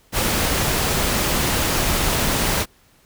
pink noise, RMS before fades -20 dBFS, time 0.12-2.66 s, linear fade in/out 50 ms, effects pink hiss -56 dBFS RMS until 3.05 s

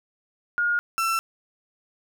sine / 35% pulse tone pair in turn, 1427 / 1339.5 Hz, F6 / E6, +37 / +27 cents, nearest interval minor second, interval 110 cents, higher first, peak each -20 dBFS, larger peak neither, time 0.58-0.79 / 0.98-1.19 s, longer neither, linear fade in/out 0 ms, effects none

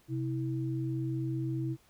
sine tone pair together, 130 / 324.8 Hz, C3 / E4, -11 / -26 cents, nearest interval octave + major third, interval 1585 cents, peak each -32 / -35 dBFS, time 0.08-1.77 s, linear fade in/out 50 ms, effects pink hiss -65 dBFS RMS until 1.89 s

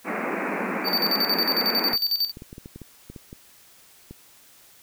pink band-pass noise, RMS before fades -28 dBFS, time 0.04-1.97 s, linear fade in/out 50 ms, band 180 to 2500 Hz, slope 96 dB/octave
square tone with tremolo, 4598 Hz, D8, 37 cents flat, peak -20 dBFS, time 0.84-2.32 s, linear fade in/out 50 ms, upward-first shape square, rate 11 Hz, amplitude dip 70%
clicks, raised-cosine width 3 ms, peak -26 dBFS, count 12, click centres 1.936 / 2.371 / 2.421 / 2.529 / 2.581 / 2.659 / 2.76 / 2.817 / 3.1 / 3.162 / 3.329 / 4.11 s
effects white hiss -53 dBFS RMS until 4.82 s

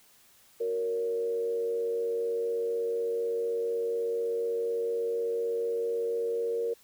sine tone with frequency modulation, 465.3 Hz, A#4, 3 cents flat, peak -27 dBFS, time 0.6-6.74 s, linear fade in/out 10 ms, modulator 95.9 Hz, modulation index 0.48, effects white hiss -60 dBFS RMS until 6.83 s

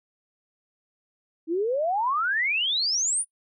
sine exponential sweep, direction up, 311.1 to 9930 Hz, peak -22 dBFS, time 1.47-3.25 s, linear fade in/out 50 ms, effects noise-tail reverb RT60 0.1 s tail -22 dB re dry

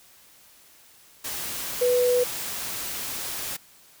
sine tone in noise, 493.9 Hz, B4, in tune, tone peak -18 dBFS, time 1.81-2.24 s, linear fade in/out 10 ms, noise white, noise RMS -32 dBFS, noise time 1.24-3.57 s, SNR +11 dB, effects white hiss -54 dBFS RMS until 4 s

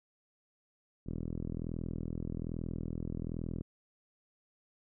5% pulse tone with low-pass filter, 41.2 Hz, E1, in tune, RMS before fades -38 dBFS, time 1.06-3.62 s, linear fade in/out 10 ms, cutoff 240 Hz, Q 0.78, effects none

